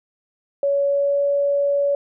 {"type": "tone with pitch glide", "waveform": "sine", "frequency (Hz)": [562, 566.6], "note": ["C#5", "C#5"], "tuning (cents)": [24, 38], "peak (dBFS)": -16, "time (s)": [0.63, 1.95], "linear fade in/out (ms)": 2, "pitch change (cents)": 14, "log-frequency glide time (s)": [0.83, 1.23], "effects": []}